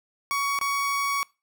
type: tone with dropouts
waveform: 30% pulse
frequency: 1122 Hz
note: C#6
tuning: 21 cents sharp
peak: -21 dBFS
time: 0.31-1.23 s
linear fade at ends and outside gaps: 0 ms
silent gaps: 0.589-0.613 s
effects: noise-tail reverb RT60 0.3 s tail -24 dB re dry